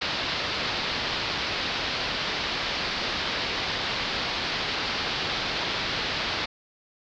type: low-pass noise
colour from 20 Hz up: white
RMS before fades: -29 dBFS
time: 0.01-6.46 s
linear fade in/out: 10 ms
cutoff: 4800 Hz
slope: 48 dB/octave
effects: none